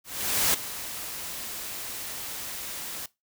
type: noise with ADSR envelope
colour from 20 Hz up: white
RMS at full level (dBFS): -22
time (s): 0.04-3.06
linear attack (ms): 500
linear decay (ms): 7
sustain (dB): -14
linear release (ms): 3
effects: noise-tail reverb RT60 0.2 s tail -20 dB re dry